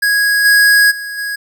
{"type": "tone with level steps", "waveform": "square", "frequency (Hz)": 1656, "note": "G#6", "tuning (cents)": -5, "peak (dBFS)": [-11, -7, -23, -19], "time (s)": [0.02, 1.36], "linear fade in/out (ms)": 10, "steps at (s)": [0.44, 0.9, 1.17], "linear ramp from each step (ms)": 20, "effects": []}